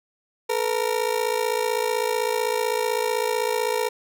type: ring-modulated tone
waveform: 30% pulse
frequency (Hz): 463.1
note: A#4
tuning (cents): -11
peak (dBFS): -16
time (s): 0.49-3.89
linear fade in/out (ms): 10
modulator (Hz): 27.9
effects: none